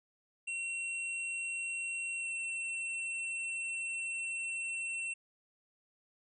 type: tone with pitch glide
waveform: square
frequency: 2728 to 2704 Hz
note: F7 to E7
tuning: -41 to +43 cents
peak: -36 dBFS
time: 0.47-5.14 s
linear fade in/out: 10 ms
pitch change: -16 cents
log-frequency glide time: 2.17-2.3 s
effects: resampled to 22050 Hz